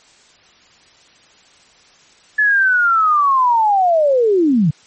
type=linear sweep; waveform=sine; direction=down; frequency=1729 to 138.59 Hz; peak=-10 dBFS; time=2.38-4.71 s; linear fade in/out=10 ms; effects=white hiss -49 dBFS RMS until 4.86 s + MP3 32 kbps